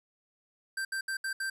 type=tone bursts at uneven times; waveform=square; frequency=1568 Hz; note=G6; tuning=in tune; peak=-32 dBFS; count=5; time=0.77-0.85 / 0.92-1.01 / 1.08-1.17 / 1.24-1.33 / 1.4-1.5 s; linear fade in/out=5 ms; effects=resampled to 32000 Hz + 11-bit